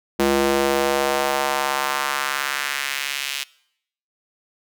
square tone with high-pass filter sweep, 69.3 Hz, C#2, in tune, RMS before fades -22 dBFS, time 0.19-3.44 s, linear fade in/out 10 ms, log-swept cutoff 300 to 2900 Hz, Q 1.5, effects noise-tail reverb RT60 0.7 s tail -22 dB re dry

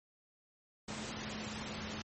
sine tone in noise, 214.6 Hz, A3, 43 cents flat, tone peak -45 dBFS, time 0.88-2.02 s, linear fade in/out 5 ms, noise pink, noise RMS -42 dBFS, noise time 0.88-2.02 s, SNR -6 dB, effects high-pass 80 Hz 12 dB/octave + MP3 32 kbps

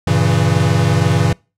square chord, G diminished seventh, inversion none, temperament equal with one note detuned, 96.48 / 116.54 / 138.59 / 164.81 Hz, G2 / Bb2 / Db3 / Fb3, -27 / 0 / 0 / 0 cents, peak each -18 dBFS, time 0.07-1.33 s, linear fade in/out 5 ms, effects noise-tail reverb RT60 0.3 s tail -26 dB re dry + low-pass 9000 Hz 12 dB/octave

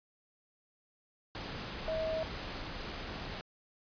sine tone in noise, 639 Hz, D#5, 46 cents sharp, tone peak -32 dBFS, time 1.88-2.23 s, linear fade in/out 0 ms, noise pink, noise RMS -41 dBFS, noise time 1.35-3.41 s, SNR +6 dB, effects resampled to 11025 Hz

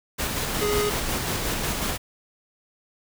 pink noise with tremolo, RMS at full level -26 dBFS, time 0.18-1.98 s, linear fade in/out 20 ms, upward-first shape square, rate 5.5 Hz, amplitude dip 25%
square tone, 416 Hz, G#4, 3 cents sharp, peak -23 dBFS, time 0.61-0.9 s, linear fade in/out 10 ms
effects none

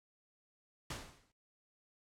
pink noise with exponential decay, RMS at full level -39 dBFS, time 0.9-1.32 s, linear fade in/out 5 ms, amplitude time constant 90 ms, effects noise-tail reverb RT60 0.1 s tail -18 dB re dry + low-pass 9000 Hz 12 dB/octave

